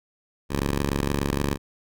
10% pulse ring-modulated tone, 70.3 Hz, C#2, 25 cents sharp, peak -12 dBFS, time 0.49-1.58 s, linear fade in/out 50 ms, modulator 21.8 Hz, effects none

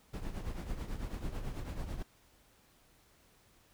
brown noise with tremolo, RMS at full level -36 dBFS, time 0.13-2.03 s, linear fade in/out 10 ms, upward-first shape triangle, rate 9.1 Hz, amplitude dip 70%, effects pink hiss -66 dBFS RMS until 3.73 s

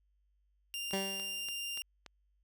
sawtooth tone, 2794 Hz, F7, in tune, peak -34 dBFS, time 0.74-1.82 s, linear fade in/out 0 ms
click train, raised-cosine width 0.2 ms, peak -30 dBFS, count 5, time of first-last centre 0.91-2.063 s, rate 3.47 Hz
15% pulse tone with exponential decay, 194.1 Hz, G3, 17 cents flat, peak -25 dBFS, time 0.93-1.53 s, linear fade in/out 2 ms, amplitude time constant 130 ms
effects added 50 Hz sine -70 dBFS peak until 2.43 s

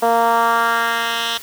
10% pulse tone with band-pass filter sweep, 231.4 Hz, A#3, 13 cents flat, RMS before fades -17 dBFS, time 0.02-1.38 s, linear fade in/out 10 ms, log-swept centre 630 to 3400 Hz, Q 1.7, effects white hiss -36 dBFS RMS until 1.42 s

